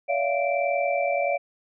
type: tone cluster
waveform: sine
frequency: 569 / 659 / 700 / 2339 Hz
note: C#5 / E5 / F5 / D7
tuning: +45 / -1 / +4 / -8 cents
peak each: -25 / -30 / -26 / -30 dBFS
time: 0.08-1.38 s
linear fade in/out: 20 ms
effects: none